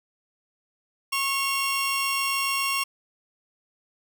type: tone pair together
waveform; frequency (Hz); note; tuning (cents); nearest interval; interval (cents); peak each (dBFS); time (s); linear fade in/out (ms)
sawtooth; 1094.2 / 2759; C#6 / F7; -23 / -22; octave + major third; 1601; -23; 1.12-2.84; 10
effects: none